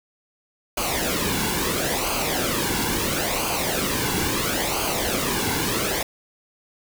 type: noise with flanger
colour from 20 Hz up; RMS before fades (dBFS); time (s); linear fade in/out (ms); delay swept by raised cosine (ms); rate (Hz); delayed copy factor
pink; -24; 0.77-6.03; 5; 0.54 to 1.64; 0.74; -0.65
effects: none